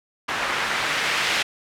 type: noise with low-pass filter sweep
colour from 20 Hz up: blue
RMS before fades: -24 dBFS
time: 0.28-1.43 s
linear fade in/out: 10 ms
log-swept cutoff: 1500 to 2500 Hz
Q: 1
effects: none